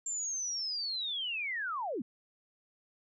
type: linear sweep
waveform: sine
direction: down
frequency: 7380 to 194.8 Hz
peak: -33 dBFS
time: 0.06-2.02 s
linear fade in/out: 5 ms
effects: none